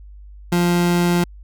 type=tone; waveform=30% pulse; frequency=174.61 Hz; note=F3; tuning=in tune; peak=-12 dBFS; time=0.52-1.24 s; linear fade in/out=5 ms; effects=added 50 Hz sine -37 dBFS peak until 1.43 s